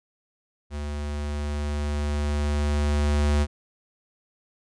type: tone with level ramp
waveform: square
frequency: 73.42 Hz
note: D2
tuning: in tune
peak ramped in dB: -30 to -19 dBFS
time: 0.7-3.47 s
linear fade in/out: 50 ms
effects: resampled to 22050 Hz